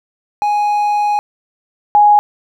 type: tone pair in turn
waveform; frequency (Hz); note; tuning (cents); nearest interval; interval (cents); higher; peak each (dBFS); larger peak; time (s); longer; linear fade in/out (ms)
triangle / sine; 830.6 / 830.6; G#5 / G#5; 0 / 0; unison; 0; neither; -10 / -5; second; 0.42-1.19 / 1.95-2.19; first; 0
effects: none